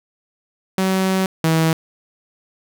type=tone pair in turn; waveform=sawtooth; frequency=189.3 / 161.5 Hz; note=F#3 / E3; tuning=+40 / -35 cents; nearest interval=minor third; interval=275 cents; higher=first; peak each=-12 / -10 dBFS; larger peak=second; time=0.78-1.26 / 1.44-1.73 s; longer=first; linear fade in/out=2 ms; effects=none